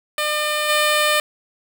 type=tone with level steps; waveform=10% pulse; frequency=602 Hz; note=D5; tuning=43 cents sharp; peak=-11 / -7 dBFS; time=0.18-1.2 s; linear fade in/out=2 ms; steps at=0.68 s; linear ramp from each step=20 ms; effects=none